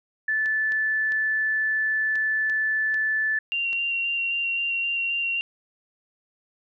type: tone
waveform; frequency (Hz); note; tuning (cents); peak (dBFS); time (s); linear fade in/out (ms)
sine; 1747; A6; -13; -21; 0.28-3.39; 5
type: clicks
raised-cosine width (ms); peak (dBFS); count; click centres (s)
0.2; -24; 7; 0.459 / 0.721 / 1.121 / 2.156 / 2.498 / 2.943 / 3.73
type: tone with vibrato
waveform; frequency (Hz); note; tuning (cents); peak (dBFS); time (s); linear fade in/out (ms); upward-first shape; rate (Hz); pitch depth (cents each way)
sine; 2762; F7; -20; -23; 3.52-5.41; 0; square; 3.8; 10
effects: none